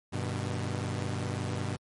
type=chord; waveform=sawtooth; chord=G augmented; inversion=none; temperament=equal with one note detuned; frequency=98 / 123.47 / 152.19 Hz; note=G2 / B2 / D#3; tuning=0 / 0 / -38 cents; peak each=-30 / -31 / -35 dBFS; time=0.12-1.77 s; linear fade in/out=20 ms; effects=MP3 48 kbps